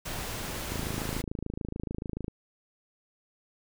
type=noise; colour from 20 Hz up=pink; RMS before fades=-36 dBFS; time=0.05-1.22 s; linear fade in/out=10 ms
type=click train; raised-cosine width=3 ms; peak=-21 dBFS; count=43; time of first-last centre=0.72-2.281 s; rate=26.9 Hz
effects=none